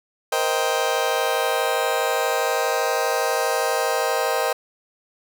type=chord; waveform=30% pulse; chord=C minor seventh; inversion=third; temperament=just; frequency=470.9 / 523.3 / 627.9 / 784.9 Hz; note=Bb4 / C5 / Eb5 / G5; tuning=+18 / 0 / +16 / +2 cents; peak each=-23 dBFS; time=0.32-4.53 s; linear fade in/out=5 ms; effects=none

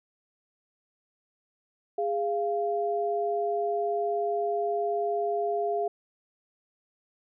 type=tone pair together; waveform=sine; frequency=411.4 / 692.5 Hz; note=G#4 / F5; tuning=-16 / -15 cents; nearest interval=major sixth; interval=901 cents; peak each=-28 dBFS; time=1.98-5.88 s; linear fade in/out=5 ms; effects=none

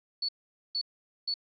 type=tone bursts; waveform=sine; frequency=4435 Hz; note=C#8; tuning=in tune; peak=-28 dBFS; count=3; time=0.22-1.341 s; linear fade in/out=5 ms; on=67 ms; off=460 ms; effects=none

